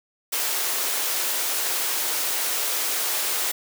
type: high-pass noise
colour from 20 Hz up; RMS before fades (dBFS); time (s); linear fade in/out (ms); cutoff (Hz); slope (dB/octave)
white; -25; 0.32-3.52; 10; 330; 24
effects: none